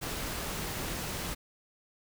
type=noise; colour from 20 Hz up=pink; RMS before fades=-36 dBFS; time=0.01-1.35 s; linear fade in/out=20 ms; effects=none